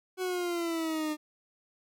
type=exponential sweep; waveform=40% pulse; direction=down; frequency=373.7 to 301.5 Hz; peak=-29 dBFS; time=0.17-1.17 s; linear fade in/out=50 ms; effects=none